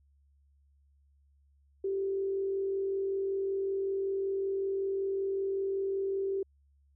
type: tone with frequency modulation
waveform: sine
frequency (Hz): 389.4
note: G4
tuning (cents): -12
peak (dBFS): -29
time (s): 1.84-6.43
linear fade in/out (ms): 5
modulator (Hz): 45.3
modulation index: 0.26
effects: added 70 Hz sine -63 dBFS peak until 6.95 s